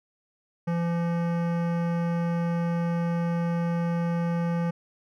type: tone with hard clipping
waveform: sine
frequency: 170.2 Hz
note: F3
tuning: 44 cents flat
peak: -26 dBFS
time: 0.67-4.71 s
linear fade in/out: 10 ms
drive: 17 dB
effects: none